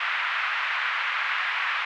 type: band-pass noise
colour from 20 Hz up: pink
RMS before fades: -27 dBFS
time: 0-1.85 s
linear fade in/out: 5 ms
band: 1200 to 2600 Hz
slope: 24 dB/octave
effects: none